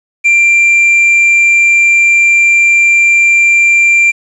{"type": "tone", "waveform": "triangle", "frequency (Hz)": 2369, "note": "D7", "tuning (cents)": 14, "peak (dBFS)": -3, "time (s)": [0.24, 4.12], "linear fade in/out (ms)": 20, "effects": ["resampled to 24000 Hz", "7-bit"]}